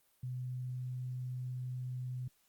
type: tone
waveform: sine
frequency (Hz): 126.3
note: B2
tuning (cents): +39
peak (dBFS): -37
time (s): 0.23-2.28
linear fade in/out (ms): 5
effects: white hiss -72 dBFS RMS until 2.48 s + Opus 32 kbps